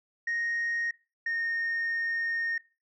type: tone pair in turn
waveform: sine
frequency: 1864.7 / 1842.2 Hz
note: A#6 / A#6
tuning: 0 / -21 cents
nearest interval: unison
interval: 21 cents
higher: first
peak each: -26 dBFS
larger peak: neither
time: 0.27-0.91 / 1.26-2.58 s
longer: second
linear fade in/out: 5 ms
effects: noise-tail reverb RT60 0.3 s tail -20 dB re dry + tanh soft clip ceiling -25 dBFS